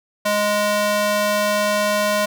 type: tone with high-pass filter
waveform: square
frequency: 207.7 Hz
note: G#3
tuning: in tune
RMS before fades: -19 dBFS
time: 0.25-2.26 s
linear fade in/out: 10 ms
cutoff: 540 Hz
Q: 1.1
effects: none